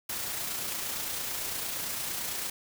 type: noise with amplitude modulation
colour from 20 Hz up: white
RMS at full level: -33 dBFS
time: 0.09-2.5 s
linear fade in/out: 5 ms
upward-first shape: sine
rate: 28.8 Hz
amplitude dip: 30%
effects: none